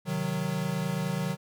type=chord; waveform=square; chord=C diminished; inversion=none; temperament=equal; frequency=130.81 / 155.56 / 185 Hz; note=C3 / Eb3 / Gb3; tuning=0 / 0 / 0 cents; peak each=-37 / -32 / -32 dBFS; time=0.05-1.37 s; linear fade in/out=50 ms; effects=none